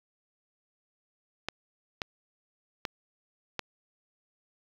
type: clicks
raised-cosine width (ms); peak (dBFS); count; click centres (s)
0.2; -13; 4; 1.486 / 2.018 / 2.852 / 3.593
effects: low-pass 5000 Hz 12 dB/octave + 7-bit